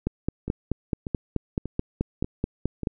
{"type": "two click trains", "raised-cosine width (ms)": 3, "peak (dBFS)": [-11, -18], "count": [14, 5], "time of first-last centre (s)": [[0.07, 2.872], [0.48, 2.833]], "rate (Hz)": [4.64, 1.7], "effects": []}